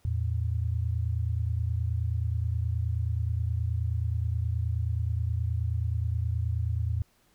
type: tone pair together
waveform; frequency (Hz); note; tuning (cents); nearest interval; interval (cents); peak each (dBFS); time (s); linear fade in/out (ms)
sine; 82.41 / 111.86; E2 / A2; 0 / +29; perfect fourth; 529; -28 / -29; 0.05-7.02; 0
effects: pink hiss -66 dBFS RMS until 7.34 s